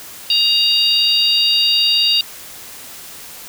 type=harmonic tone; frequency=939 Hz; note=A#5; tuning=12 cents sharp; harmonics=3 / 4 / 5; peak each=-16 / -16 / -16 dBFS; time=0.3-2.21 s; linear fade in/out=2 ms; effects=white hiss -35 dBFS RMS until 3.48 s